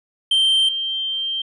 triangle / sine tone pair in turn, 3136 / 3149 Hz, G7 / G7, 0 / +7 cents, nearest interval unison, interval 7 cents, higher second, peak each -12 / -21 dBFS, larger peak first, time 0.31-0.69 / 0.69-1.42 s, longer second, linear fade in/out 5 ms, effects resampled to 24000 Hz

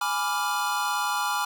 square chord, G# diminished seventh, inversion none, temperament equal, 830.6 / 987.8 / 1174.7 / 1396.9 Hz, G#5 / B5 / D6 / F6, 0 / 0 / 0 / 0 cents, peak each -31 dBFS, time 0.01-1.45 s, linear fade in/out 5 ms, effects none

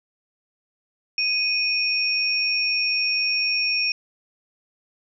sine tone pair together, 2493 / 5504 Hz, D#7 / F8, +3 / -26 cents, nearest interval octave + major second, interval 1371 cents, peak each -22 / -23 dBFS, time 1.18-3.92 s, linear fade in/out 2 ms, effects none

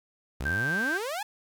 sawtooth exponential sweep, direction up, 59.6 to 880 Hz, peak -27 dBFS, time 0.4-1.23 s, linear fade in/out 5 ms
sine tone, 1568 Hz, G6, in tune, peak -26 dBFS, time 0.45-0.98 s, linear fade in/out 10 ms
effects 9-bit

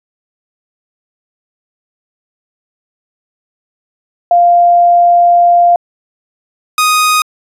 sine / sawtooth tone pair in turn, 697 / 1244.8 Hz, F5 / D#6, -4 / 0 cents, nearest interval minor seventh, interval 1004 cents, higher second, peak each -4 dBFS, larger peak neither, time 4.31-5.76 / 6.78-7.22 s, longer first, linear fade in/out 2 ms, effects resampled to 32000 Hz

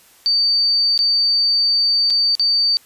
sine tone with dropouts, 4600 Hz, D8, 37 cents flat, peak -13 dBFS, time 0.26-2.77 s, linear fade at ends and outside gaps 0 ms, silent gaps 0.977-0.99 / 2.101-2.105 / 2.352-2.396 s, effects white hiss -50 dBFS RMS until 2.85 s + resampled to 32000 Hz

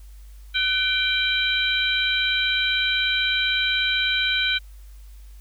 harmonic tone with a mistuned harmonic, 784 Hz, G5, in tune, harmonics 2 / 3 / 4 / 5, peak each -25 / -25 / -25 / -25 dBFS, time 0.54-4.59 s, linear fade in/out 20 ms, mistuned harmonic 2, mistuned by -69 cents, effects added 50 Hz sine -40 dBFS peak until 5.4 s + white hiss -58 dBFS RMS until 5.4 s

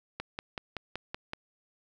click train, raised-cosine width 0.3 ms, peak -19 dBFS, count 7, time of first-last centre 0.2-1.334 s, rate 5.29 Hz, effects none

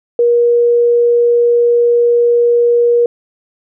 sine tone, 476 Hz, A#4, 36 cents sharp, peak -7 dBFS, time 0.19-3.06 s, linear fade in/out 2 ms, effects none

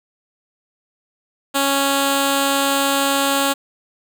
5% pulse tone with notch filter, 276.8 Hz, C#4, 2 cents flat, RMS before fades -18 dBFS, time 1.54-3.54 s, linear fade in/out 20 ms, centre 2100 Hz, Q 1.4, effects none

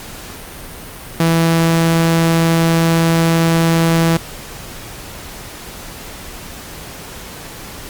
sawtooth tone, 165.2 Hz, E3, 4 cents sharp, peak -7 dBFS, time 1.2-4.17 s, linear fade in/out 2 ms, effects pink hiss -32 dBFS RMS until 7.89 s + Opus 48 kbps

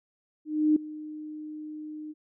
sine tone with ADSR envelope, 305.7 Hz, D#4, 30 cents flat, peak -17 dBFS, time 0.45-2.14 s, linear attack 310 ms, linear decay 5 ms, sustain -19 dB, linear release 33 ms, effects none

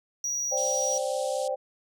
triangle tone, 5780 Hz, F#8, 41 cents flat, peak -26 dBFS, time 0.24-0.98 s, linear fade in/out 2 ms
sine chord, C suspended second, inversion none, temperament equal, 523.3 / 587.3 / 784 Hz, C5 / D5 / G5, 0 / 0 / 0 cents, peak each -29 / -31 / -33 dBFS, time 0.51-1.56 s, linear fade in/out 20 ms
white band-pass noise, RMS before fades -42 dBFS, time 0.57-1.48 s, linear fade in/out 5 ms, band 3000 to 10000 Hz, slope 48 dB/octave
effects none

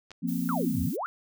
clicks, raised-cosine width 0.2 ms, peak -30 / -27 dBFS, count 2, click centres 0.107 / 0.116 s
sine chord, F suspended fourth, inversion none, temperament equal, 174.61 / 233.1 / 261.6 Hz, F3 / Bb3 / C4, 0 / 0 / 0 cents, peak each -31 dBFS, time 0.22-0.9 s, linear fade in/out 20 ms
violet noise, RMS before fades -42 dBFS, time 0.27-0.97 s, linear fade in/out 20 ms
sine exponential two-way sweep, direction down then up, 1471 to 71.5 to 1471 Hz, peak -29 dBFS, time 0.49-1.06 s, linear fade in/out 0 ms, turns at 0.82 s
effects none

